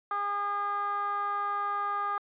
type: tone with band-pass filter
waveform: 15% pulse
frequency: 406.6 Hz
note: G#4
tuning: 37 cents flat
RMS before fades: -31 dBFS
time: 0.11-2.18 s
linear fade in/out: 2 ms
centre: 1100 Hz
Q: 6.1
effects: resampled to 8000 Hz